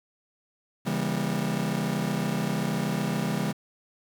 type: chord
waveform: 40% pulse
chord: C# diminished seventh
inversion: none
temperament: just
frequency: 138.59 / 166.31 / 199.57 / 239.5 Hz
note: C#3 / E3 / G3 / Bb3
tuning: 0 / +16 / +31 / +47 cents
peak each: -32 / -30 / -29 / -32 dBFS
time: 0.85-3.53 s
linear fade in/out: 20 ms
effects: 9-bit